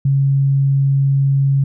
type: tone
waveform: sine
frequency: 137.6 Hz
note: C#3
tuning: 12 cents flat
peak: -11 dBFS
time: 0.05-1.64 s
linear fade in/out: 5 ms
effects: none